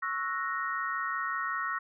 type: chord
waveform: sine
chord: F# dominant seventh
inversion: second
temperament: equal with one note detuned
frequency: 1108.7 / 1318.5 / 1463.8 / 1864.7 Hz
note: C#6 / E6 / F#6 / A#6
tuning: 0 / 0 / -19 / 0 cents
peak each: -35 / -35 / -38 / -35 dBFS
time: 0.02-1.79 s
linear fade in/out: 10 ms
effects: none